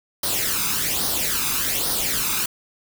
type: noise with flanger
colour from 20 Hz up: white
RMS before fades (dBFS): -23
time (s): 0.23-2.46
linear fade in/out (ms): 5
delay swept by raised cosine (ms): 0.2 to 0.82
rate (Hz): 1.2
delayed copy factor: +0.65
effects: none